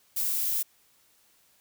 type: noise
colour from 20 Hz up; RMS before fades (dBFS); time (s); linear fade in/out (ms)
violet; -28; 0.16-0.63; 10
effects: white hiss -64 dBFS RMS until 1.6 s